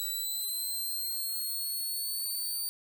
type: linear sweep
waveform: 5% pulse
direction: up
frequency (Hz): 3936 to 4600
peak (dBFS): -25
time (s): 0-2.69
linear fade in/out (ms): 0
effects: 9-bit